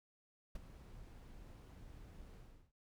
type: noise with ADSR envelope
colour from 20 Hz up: brown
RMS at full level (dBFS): -42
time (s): 0.55-2.72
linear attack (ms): 5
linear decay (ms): 19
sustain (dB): -13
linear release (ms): 360
effects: none